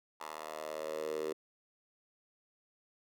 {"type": "tone with high-pass filter sweep", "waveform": "10% pulse", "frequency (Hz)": 77.7, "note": "D#2", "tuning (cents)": -2, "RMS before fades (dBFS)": -40, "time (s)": [0.2, 1.33], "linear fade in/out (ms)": 10, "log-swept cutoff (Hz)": [850, 410], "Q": 5, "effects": []}